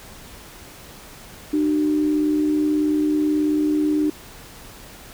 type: tone pair together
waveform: sine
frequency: 301.6 / 380 Hz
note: D4 / F#4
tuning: +46 / +46 cents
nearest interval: major third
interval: 400 cents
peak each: -17 / -27 dBFS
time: 1.53-4.1 s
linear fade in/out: 5 ms
effects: pink hiss -42 dBFS RMS until 5.13 s